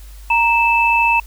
sine tone pair together, 932.3 / 2633 Hz, A#5 / E7, 0 / -3 cents, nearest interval octave + tritone, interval 1797 cents, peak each -14 dBFS, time 0.3-1.2 s, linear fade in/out 5 ms, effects added 50 Hz sine -34 dBFS peak until 1.26 s + white hiss -47 dBFS RMS until 1.26 s

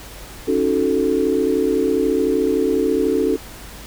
sine chord, D# half-diminished seventh, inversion third, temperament equal, 277.2 / 311.1 / 370 / 440 Hz, C#4 / D#4 / F#4 / A4, 0 / 0 / 0 / 0 cents, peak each -21 / -23 / -21 / -19 dBFS, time 0.47-3.37 s, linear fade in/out 20 ms, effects added 50 Hz sine -40 dBFS peak until 3.86 s + pink hiss -38 dBFS RMS until 3.86 s

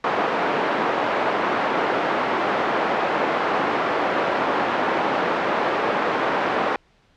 white band-pass noise, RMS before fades -22 dBFS, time 0.04-6.76 s, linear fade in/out 2 ms, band 290 to 1100 Hz, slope 12 dB/octave, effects pink hiss -59 dBFS RMS until 7.16 s + low-pass 4000 Hz 12 dB/octave

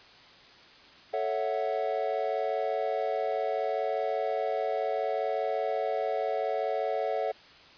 triangle chord, F# minor seventh, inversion first, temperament equal, 440 / 554.4 / 659.3 / 740 Hz, A4 / C#5 / E5 / F#5, 0 / 0 / 0 / 0 cents, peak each -31 dBFS, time 1.13-7.32 s, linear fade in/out 10 ms, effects white hiss -53 dBFS RMS until 7.77 s + resampled to 11025 Hz

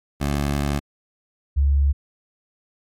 15% pulse / sine tone pair in turn, 71.4 / 70.17 Hz, D2 / C#2, -48 / +22 cents, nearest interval unison, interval 30 cents, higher first, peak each -14 dBFS, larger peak neither, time 0.2-0.8 / 1.56-1.93 s, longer first, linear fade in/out 20 ms, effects MP3 64 kbps

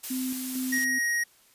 blue noise, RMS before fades -34 dBFS, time 0.03-0.85 s, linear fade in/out 10 ms
sine tone with tremolo, 257.9 Hz, C4, 25 cents flat, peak -28 dBFS, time 0.1-0.99 s, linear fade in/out 10 ms, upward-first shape square, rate 2.2 Hz, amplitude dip 45%
square tone, 1884 Hz, A#6, 18 cents sharp, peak -25 dBFS, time 0.72-1.24 s, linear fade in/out 10 ms
effects white hiss -60 dBFS RMS until 1.54 s + resampled to 32000 Hz

